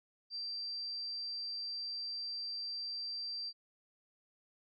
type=tone; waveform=sine; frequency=4699 Hz; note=D8; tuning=in tune; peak=-38 dBFS; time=0.3-3.53 s; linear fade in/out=50 ms; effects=none